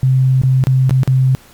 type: tone with dropouts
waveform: sine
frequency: 130.81 Hz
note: C3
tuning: in tune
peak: -8 dBFS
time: 0.03-1.35 s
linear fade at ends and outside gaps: 0 ms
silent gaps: 0.416-0.435 / 0.639-0.67 / 0.895-0.908 / 1.033-1.076 s
effects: pink hiss -44 dBFS RMS until 1.53 s + MP3 96 kbps